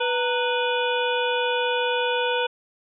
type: harmonic tone with a mistuned harmonic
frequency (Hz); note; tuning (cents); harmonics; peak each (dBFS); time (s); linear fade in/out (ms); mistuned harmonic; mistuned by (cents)
492.6; B4; -5; 1 / 2 / 3 / 5 / 6 / 7; -24 / -27 / -29 / -31 / -32 / -32; 0-2.47; 10; 2; -110
effects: none